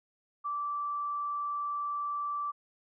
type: tone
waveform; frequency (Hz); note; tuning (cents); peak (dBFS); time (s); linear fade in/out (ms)
sine; 1165; D6; -14; -31; 0.44-2.52; 20
effects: none